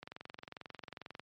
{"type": "click train", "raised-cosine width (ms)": 0.3, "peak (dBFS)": -29, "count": 27, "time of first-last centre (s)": [0.03, 1.196], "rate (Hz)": 22.3, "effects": ["high-pass 100 Hz 12 dB/octave", "MP3 48 kbps"]}